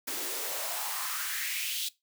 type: noise with high-pass filter sweep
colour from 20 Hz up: white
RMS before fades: -34 dBFS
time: 0.07-1.89 s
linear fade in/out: 10 ms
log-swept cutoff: 270 to 3600 Hz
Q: 3
effects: noise-tail reverb RT60 0.2 s tail -20 dB re dry